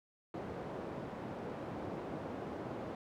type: band-pass noise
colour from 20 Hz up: white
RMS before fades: -43 dBFS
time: 0.34-2.95 s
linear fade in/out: 2 ms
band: 100 to 570 Hz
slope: 12 dB/octave
effects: none